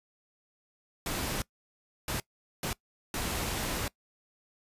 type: noise bursts at uneven times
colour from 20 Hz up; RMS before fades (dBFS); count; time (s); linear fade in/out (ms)
pink; -33; 4; 1.06-1.42 / 2.08-2.2 / 2.63-2.73 / 3.14-3.88; 2
effects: noise-tail reverb RT60 0.1 s tail -22 dB re dry + resampled to 32000 Hz